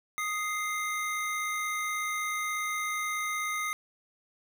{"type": "tone pair together", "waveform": "square", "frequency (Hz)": [1244.5, 2093], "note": ["D#6", "C7"], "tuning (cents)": [0, 0], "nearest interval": "major sixth", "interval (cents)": 900, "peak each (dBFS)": [-34, -33], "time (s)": [0.18, 3.73], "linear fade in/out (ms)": 0, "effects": []}